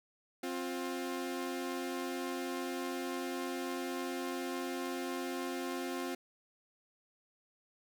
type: tone pair together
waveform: sawtooth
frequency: 264.1 / 353.3 Hz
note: C4 / F4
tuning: +16 / +20 cents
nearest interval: perfect fourth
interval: 504 cents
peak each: -35 / -35 dBFS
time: 0.43-6.15 s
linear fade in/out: 5 ms
effects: 11-bit

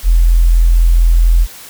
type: tone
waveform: sine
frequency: 42.15 Hz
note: E1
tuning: 39 cents sharp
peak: -5 dBFS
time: 0.03-1.47 s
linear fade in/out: 50 ms
effects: white hiss -34 dBFS RMS until 1.69 s

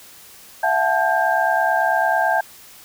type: tone cluster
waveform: sine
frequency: 668 / 737 / 870 / 1593 Hz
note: E5 / F#5 / A5 / G6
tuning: +23 / -7 / -20 / +27 cents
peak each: -21 dBFS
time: 0.63-2.41 s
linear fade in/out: 5 ms
effects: white hiss -44 dBFS RMS until 2.84 s

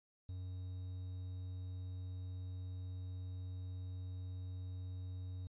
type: tone with quantisation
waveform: triangle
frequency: 91.8 Hz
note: F#2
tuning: 13 cents flat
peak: -40 dBFS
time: 0.29-5.47 s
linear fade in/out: 0 ms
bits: 11
effects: resampled to 8000 Hz

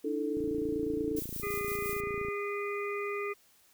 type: chord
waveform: sine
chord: D suspended second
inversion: none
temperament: equal with one note detuned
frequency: 293.7 / 322.5 / 440 Hz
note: D4 / E4 / A4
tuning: 0 / -38 / 0 cents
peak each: -34 / -36 / -33 dBFS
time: 0.04-1.2 s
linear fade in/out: 10 ms
type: click train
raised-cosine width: 3 ms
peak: -29 dBFS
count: 55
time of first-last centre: 0.37-2.285 s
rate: 28.2 Hz
type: noise with tremolo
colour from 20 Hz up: violet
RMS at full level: -39 dBFS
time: 1.16-2.01 s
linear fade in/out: 10 ms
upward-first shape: square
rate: 5.8 Hz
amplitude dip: 40%
type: harmonic tone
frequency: 407.1 Hz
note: G#4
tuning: 35 cents flat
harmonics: 1 / 3 / 5 / 6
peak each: -34 / -39 / -41 / -42 dBFS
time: 1.42-3.34 s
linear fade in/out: 20 ms
effects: white hiss -64 dBFS RMS until 3.73 s

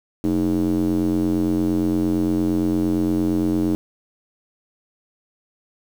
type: tone with band-pass filter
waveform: square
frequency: 44.36 Hz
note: F1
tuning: 28 cents sharp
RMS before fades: -20 dBFS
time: 0.24-3.75 s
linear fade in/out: 0 ms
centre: 290 Hz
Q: 4.5
effects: 7-bit

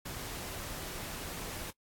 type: noise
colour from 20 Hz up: pink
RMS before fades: -41 dBFS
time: 0.05-1.71 s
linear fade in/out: 10 ms
effects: noise-tail reverb RT60 0.1 s tail -22 dB re dry + AAC 64 kbps

